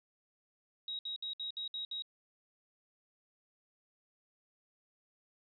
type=tone bursts; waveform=sine; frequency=3809 Hz; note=A#7; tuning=37 cents sharp; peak=-37 dBFS; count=7; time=0.88-2.022 s; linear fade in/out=2 ms; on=110 ms; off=62 ms; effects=none